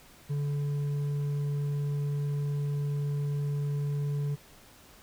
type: tone with hard clipping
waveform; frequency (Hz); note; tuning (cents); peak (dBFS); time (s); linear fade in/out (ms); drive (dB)
sine; 144.1; D3; -33; -29; 0.29-4.36; 20; 4
effects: pink hiss -55 dBFS RMS until 5.02 s